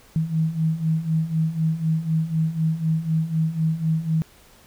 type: beating tone pair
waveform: sine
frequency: 157.5 / 161.5 Hz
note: D#3 / E3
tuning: +21 / -35 cents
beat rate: 4 Hz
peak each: -25 / -21 dBFS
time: 0.16-4.22 s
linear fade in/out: 0 ms
effects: pink hiss -52 dBFS RMS until 4.66 s